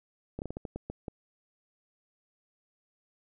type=slowing click train; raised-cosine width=2 ms; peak=-23 dBFS; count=9; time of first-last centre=0.39-1.082 s; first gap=29 ms; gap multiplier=1.3; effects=none